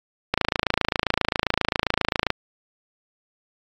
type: click train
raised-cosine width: 0.3 ms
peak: -3 dBFS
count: 55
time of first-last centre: 0.34-2.304 s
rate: 27.5 Hz
effects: AAC 48 kbps